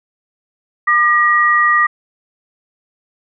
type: tone pair together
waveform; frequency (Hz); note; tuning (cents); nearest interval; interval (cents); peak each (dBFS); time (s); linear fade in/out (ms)
sine; 1203 / 1904.2; D6 / A#6; +41 / +36; minor sixth; 795; -12; 0.87-1.87; 10
effects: none